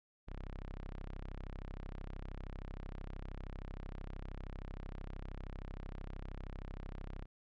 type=tone; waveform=sawtooth; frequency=33 Hz; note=C1; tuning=16 cents sharp; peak=-39 dBFS; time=0.27-7.26 s; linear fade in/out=20 ms; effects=low-pass 3000 Hz 12 dB/octave